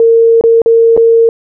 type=tone with dropouts; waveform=sine; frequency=458.2 Hz; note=A#4; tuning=30 cents flat; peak=-3 dBFS; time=0-1.29 s; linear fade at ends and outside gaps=1 ms; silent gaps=0.411-0.438 / 0.618-0.66 / 0.966-0.975 s; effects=none